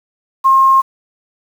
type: tone with quantisation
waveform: sine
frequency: 1069 Hz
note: C6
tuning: 37 cents sharp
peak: -6 dBFS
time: 0.44-0.82 s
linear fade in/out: 20 ms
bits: 6
effects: none